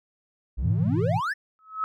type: exponential sweep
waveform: triangle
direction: up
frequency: 52.4 to 1864.7 Hz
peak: -23 dBFS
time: 0.57-1.34 s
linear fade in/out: 20 ms
type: chord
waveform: sine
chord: E major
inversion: first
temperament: equal with one note detuned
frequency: 105.21 / 123.47 / 164.81 Hz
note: G#2 / B2 / E3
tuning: +23 / 0 / 0 cents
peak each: -26 / -28 / -26 dBFS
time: 0.61-1.21 s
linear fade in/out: 50 ms
type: tone with exponential growth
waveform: sine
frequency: 1288 Hz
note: E6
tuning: 41 cents flat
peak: -21 dBFS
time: 1.59-1.84 s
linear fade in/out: 0 ms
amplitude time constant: 53 ms
effects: none